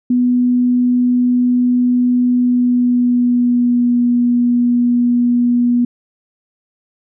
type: tone with pitch glide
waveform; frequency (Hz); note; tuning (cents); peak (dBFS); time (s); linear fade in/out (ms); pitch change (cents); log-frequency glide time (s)
sine; 246.9 to 242.1; B3 to B3; 0 to -34; -10; 0.1-5.85; 5; -34; 2.36-3.97
effects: none